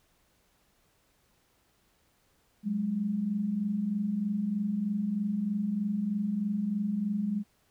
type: tone pair together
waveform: sine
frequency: 185.2 / 208.4 Hz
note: F#3 / G#3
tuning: +2 / +6 cents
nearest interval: major second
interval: 204 cents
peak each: -35 / -28 dBFS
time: 2.63-7.44 s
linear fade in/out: 50 ms
effects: pink hiss -69 dBFS RMS until 7.7 s